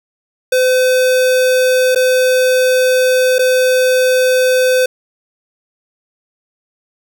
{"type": "tone with dropouts", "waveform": "square", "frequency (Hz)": 510, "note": "C5", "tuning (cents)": -44, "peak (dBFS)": -10, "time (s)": [0.52, 4.86], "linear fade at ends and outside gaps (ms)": 5, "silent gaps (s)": [[1.949, 1.958], [3.384, 3.391]], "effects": []}